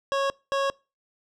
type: tone bursts at uneven times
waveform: 25% pulse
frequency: 550 Hz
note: C#5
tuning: 14 cents flat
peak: -19 dBFS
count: 2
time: 0.12-0.3 / 0.52-0.7 s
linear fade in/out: 0 ms
effects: noise-tail reverb RT60 0.3 s tail -25 dB re dry + low-pass 5000 Hz 12 dB/octave